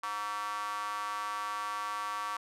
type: tone with high-pass filter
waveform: square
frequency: 103.83 Hz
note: G#2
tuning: in tune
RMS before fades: -36 dBFS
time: 0.03-2.37 s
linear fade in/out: 5 ms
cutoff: 1100 Hz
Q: 5.8
effects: low-pass 12000 Hz 12 dB/octave